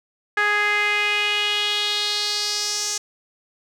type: tone with band-pass filter sweep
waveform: sawtooth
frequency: 415.3 Hz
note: G#4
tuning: in tune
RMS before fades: -22 dBFS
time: 0.37-2.98 s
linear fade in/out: 5 ms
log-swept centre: 1700 to 6300 Hz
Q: 3.5
effects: none